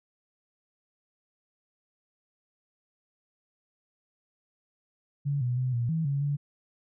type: tone with pitch steps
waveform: sine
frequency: 142.1 / 123.2 / 127.7 / 119.1 / 161.8 / 140.1 / 143.7 Hz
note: C#3 / B2 / C3 / A#2 / E3 / C#3 / D3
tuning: +43 / -4 / -42 / +38 / -32 / +19 / -37 cents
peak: -25 dBFS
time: 5.25-6.37 s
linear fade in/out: 20 ms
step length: 160 ms
effects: none